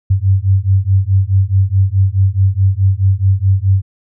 sine beating tone pair, 94.2 / 98.9 Hz, F#2 / G2, +32 / +16 cents, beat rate 4.7 Hz, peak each -12 dBFS, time 0.1-3.82 s, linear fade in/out 10 ms, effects none

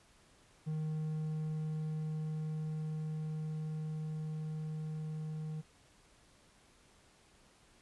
triangle tone with level ramp, 155.56 Hz, D#3, in tune, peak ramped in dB -32 to -36 dBFS, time 0.66-5.62 s, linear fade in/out 20 ms, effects pink hiss -65 dBFS RMS until 7.81 s + resampled to 24000 Hz

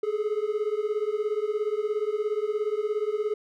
triangle beating tone pair, 415.3 / 432.3 Hz, G#4 / A4, 0 / -31 cents, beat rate 17 Hz, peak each -26 dBFS, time 0.03-3.34 s, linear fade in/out 5 ms, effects none

